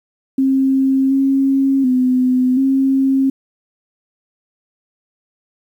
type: tone with pitch steps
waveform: sine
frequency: 267.3 / 271.1 / 253.9 / 268.5 Hz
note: C4 / C#4 / B3 / C4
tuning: +37 / -38 / +48 / +45 cents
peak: -11 dBFS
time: 0.38-3.3 s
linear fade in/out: 5 ms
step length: 730 ms
effects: 8-bit